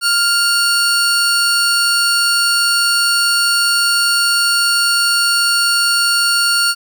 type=tone pair together; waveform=35% pulse; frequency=1396.9 / 4435 Hz; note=F6 / C#8; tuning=0 / 0 cents; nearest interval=octave + minor sixth; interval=2000 cents; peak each=-13 dBFS; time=0.01-6.75 s; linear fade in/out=50 ms; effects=none